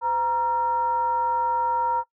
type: tone with frequency modulation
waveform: sine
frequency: 939 Hz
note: A#5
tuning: 12 cents sharp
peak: -20 dBFS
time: 0.01-2.04 s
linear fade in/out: 50 ms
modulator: 429 Hz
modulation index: 0.42
effects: noise-tail reverb RT60 0.1 s tail -21 dB re dry